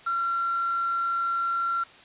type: tone with quantisation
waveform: sine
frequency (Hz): 1367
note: F6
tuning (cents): -37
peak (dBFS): -24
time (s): 0.06-1.84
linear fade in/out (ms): 10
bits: 6
effects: white hiss -50 dBFS RMS until 2.04 s + resampled to 8000 Hz